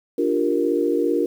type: chord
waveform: sine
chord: G minor seventh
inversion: second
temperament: equal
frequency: 293.7 / 349.2 / 392 / 466.2 Hz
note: D4 / F4 / G4 / Bb4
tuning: 0 / 0 / 0 / 0 cents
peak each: -23 / -22 / -27 / -22 dBFS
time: 0.18-1.26 s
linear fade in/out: 5 ms
effects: 8-bit